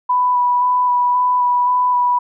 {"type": "tone with vibrato", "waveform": "sine", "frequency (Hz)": 987.8, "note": "B5", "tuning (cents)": 0, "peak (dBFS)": -12, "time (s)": [0.09, 2.19], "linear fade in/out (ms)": 10, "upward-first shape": "square", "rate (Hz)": 1.9, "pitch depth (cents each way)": 11, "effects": []}